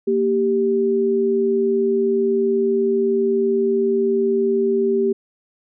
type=tone pair together; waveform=sine; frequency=233.1 / 392 Hz; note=A#3 / G4; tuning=0 / 0 cents; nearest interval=major sixth; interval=900 cents; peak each=-22 / -16 dBFS; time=0.07-5.13 s; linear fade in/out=10 ms; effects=none